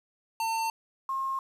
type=tone pair in turn; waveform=square / sine; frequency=901 / 1071.5 Hz; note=A5 / C6; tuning=+41 / +41 cents; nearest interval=minor third; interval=300 cents; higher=second; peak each=-28 dBFS; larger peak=neither; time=0.4-0.7 / 1.09-1.39 s; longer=neither; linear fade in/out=2 ms; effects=resampled to 32000 Hz + 9-bit